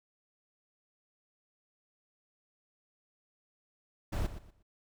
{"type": "noise with echo", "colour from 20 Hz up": "brown", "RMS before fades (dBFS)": -32, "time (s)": [4.12, 4.27], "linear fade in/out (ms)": 10, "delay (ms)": 120, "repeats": 3, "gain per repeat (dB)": -12, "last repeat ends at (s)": 4.63, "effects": []}